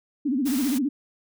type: tone with vibrato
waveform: sine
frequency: 268 Hz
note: C4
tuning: 42 cents sharp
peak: -21 dBFS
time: 0.25-0.89 s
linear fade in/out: 10 ms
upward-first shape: sine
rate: 15 Hz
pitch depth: 190 cents each way
type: noise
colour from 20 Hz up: white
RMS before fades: -34 dBFS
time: 0.45-0.79 s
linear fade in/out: 20 ms
effects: none